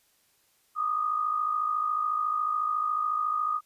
sine tone pair together, 1188 / 1242 Hz, D6 / D#6, +20 / -3 cents, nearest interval minor second, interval 77 cents, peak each -32 / -26 dBFS, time 0.75-3.61 s, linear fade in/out 50 ms, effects white hiss -67 dBFS RMS until 3.65 s + resampled to 32000 Hz

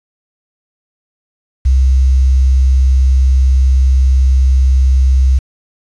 sine tone with quantisation, 65.41 Hz, C2, in tune, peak -6 dBFS, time 1.65-5.39 s, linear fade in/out 10 ms, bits 6, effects resampled to 22050 Hz

